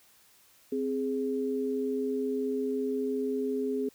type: tone pair together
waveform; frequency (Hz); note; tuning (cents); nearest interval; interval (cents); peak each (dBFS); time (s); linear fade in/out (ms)
sine; 261.6 / 416; C4 / G#4; 0 / +3; minor sixth; 803; -31 / -30; 0.72-3.89; 5
effects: white hiss -61 dBFS RMS until 3.94 s